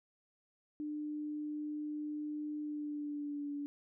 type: tone with pitch glide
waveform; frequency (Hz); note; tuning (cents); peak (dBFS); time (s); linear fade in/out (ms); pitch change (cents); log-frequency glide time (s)
sine; 299.6 to 287.7; D4 to D4; +35 to -36; -37; 0.8-3.66; 0; -71; 2.6-3.53
effects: none